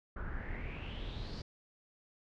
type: noise with low-pass filter sweep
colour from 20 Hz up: brown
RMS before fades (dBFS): -41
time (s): 0.16-1.42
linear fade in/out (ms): 5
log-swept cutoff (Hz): 1400 to 4900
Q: 6.4
effects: none

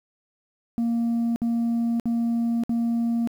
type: tone bursts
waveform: sine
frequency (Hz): 233.1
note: A#3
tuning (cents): 0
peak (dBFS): -18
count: 4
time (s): 0.78-3.274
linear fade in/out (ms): 0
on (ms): 580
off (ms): 58
effects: tanh soft clip ceiling -20 dBFS + 9-bit

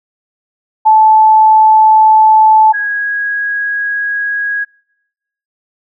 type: tone pair in turn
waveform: sine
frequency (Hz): 871 / 1652.8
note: A5 / G#6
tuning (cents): -18 / -9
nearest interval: major seventh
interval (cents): 1109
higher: second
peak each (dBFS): -3 / -13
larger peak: first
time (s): 0.85-2.73 / 2.73-4.65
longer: second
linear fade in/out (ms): 20
effects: noise-tail reverb RT60 0.9 s tail -26 dB re dry

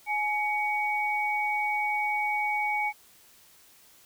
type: tone pair together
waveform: sine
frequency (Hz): 841 / 2245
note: G#5 / C#7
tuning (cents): +22 / +21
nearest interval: octave + perfect fourth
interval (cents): 1699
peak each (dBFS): -28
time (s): 0.06-2.93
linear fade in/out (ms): 50
effects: white hiss -57 dBFS RMS until 4.05 s

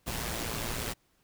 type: noise with amplitude modulation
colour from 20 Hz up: pink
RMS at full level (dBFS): -32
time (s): 0.06-0.94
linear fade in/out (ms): 20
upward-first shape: sine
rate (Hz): 115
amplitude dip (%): 60
effects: pink hiss -70 dBFS RMS until 1.23 s

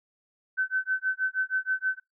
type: tone with tremolo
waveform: sine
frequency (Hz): 1526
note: G6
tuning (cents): -47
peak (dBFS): -22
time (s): 0.57-2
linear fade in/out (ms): 20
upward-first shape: sine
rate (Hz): 6.3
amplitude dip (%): 100
effects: noise-tail reverb RT60 0.2 s tail -24 dB re dry

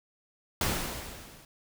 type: noise with level ramp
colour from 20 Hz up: pink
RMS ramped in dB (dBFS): -27 to -54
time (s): 0.61-1.45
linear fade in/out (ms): 2
effects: none

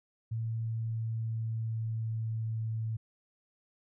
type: tone with pitch glide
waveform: sine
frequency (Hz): 113.2 to 111.45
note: A2 to A2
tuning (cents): +50 to +23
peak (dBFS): -31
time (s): 0.31-2.97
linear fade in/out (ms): 10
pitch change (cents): -27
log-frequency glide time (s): 0.52-2.72
effects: none

